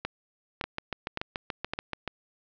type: two click trains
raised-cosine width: 0.3 ms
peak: -14 / -15 dBFS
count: 4 / 11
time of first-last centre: 0.05-1.735 / 0.64-2.077 s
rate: 1.78 / 6.96 Hz
effects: low-pass 5000 Hz 12 dB/octave